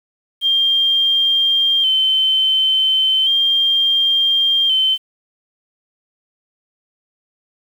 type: tone with vibrato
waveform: sine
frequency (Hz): 3136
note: G7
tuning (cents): 0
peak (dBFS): -12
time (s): 0.41-4.98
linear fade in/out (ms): 50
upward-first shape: square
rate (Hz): 0.35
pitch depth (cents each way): 32
effects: 7-bit